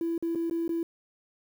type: tone with dropouts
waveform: triangle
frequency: 333.6 Hz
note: E4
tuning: 21 cents sharp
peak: -23 dBFS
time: 0.01-0.83 s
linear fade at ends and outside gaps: 2 ms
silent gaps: 0.179-0.225 / 0.35-0.356 / 0.498-0.51 / 0.679-0.692 s
effects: tanh soft clip ceiling -24 dBFS + 9-bit